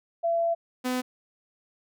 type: tone pair in turn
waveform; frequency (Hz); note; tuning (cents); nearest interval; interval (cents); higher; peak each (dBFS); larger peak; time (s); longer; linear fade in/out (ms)
sine / sawtooth; 674 / 252.5; E5 / B3; +38 / +39; octave + perfect fourth; 1699; first; -22; neither; 0.23-0.55 / 0.84-1.02; first; 20
effects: none